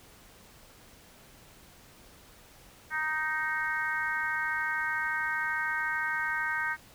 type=harmonic tone; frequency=311.1 Hz; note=D#4; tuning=in tune; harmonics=3 / 4 / 5 / 6 / 7; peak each=-37 / -38 / -31 / -34 / -39 dBFS; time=2.9-6.77 s; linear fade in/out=50 ms; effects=pink hiss -55 dBFS RMS until 6.94 s